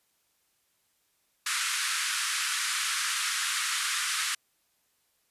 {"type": "band-pass noise", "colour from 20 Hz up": "pink", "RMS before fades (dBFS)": -30, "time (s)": [1.46, 4.35], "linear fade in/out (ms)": 5, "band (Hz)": [1200, 11000], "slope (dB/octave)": 48, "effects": ["white hiss -72 dBFS RMS until 5.3 s", "resampled to 32000 Hz"]}